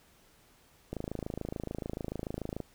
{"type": "click train", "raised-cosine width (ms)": 2, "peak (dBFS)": -22, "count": 46, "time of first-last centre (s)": [0.93, 2.603], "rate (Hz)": 26.9, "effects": ["pink hiss -63 dBFS RMS until 2.74 s"]}